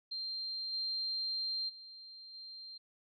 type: tone with level steps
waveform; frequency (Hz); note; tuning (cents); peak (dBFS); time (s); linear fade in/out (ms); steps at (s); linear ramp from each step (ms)
sine; 4170; C8; -7; -37 / -34 / -49 / -46; 0.11-2.78; 10; 0.72 / 1.68 / 2.33; 20
effects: none